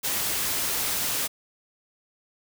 white noise, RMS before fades -27 dBFS, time 0.03-1.28 s, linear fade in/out 20 ms, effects none

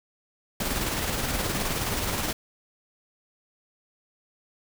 pink noise with tremolo, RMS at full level -27 dBFS, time 0.6-2.33 s, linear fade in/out 5 ms, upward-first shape square, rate 19 Hz, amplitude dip 30%, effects none

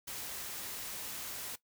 white noise, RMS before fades -42 dBFS, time 0.07-1.56 s, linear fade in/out 10 ms, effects noise-tail reverb RT60 0.1 s tail -17 dB re dry

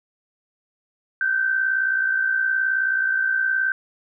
sine tone pair together, 1494 / 1553 Hz, F#6 / G6, +16 / -17 cents, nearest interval minor second, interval 67 cents, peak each -27 / -19 dBFS, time 1.21-3.72 s, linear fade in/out 2 ms, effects none

